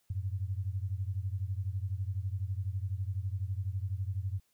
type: beating tone pair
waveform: sine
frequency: 91.7 / 103.7 Hz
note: F#2 / G#2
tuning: -15 / -2 cents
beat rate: 12 Hz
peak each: -34 / -36 dBFS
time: 0.1-4.4 s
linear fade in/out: 5 ms
effects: white hiss -74 dBFS RMS until 4.53 s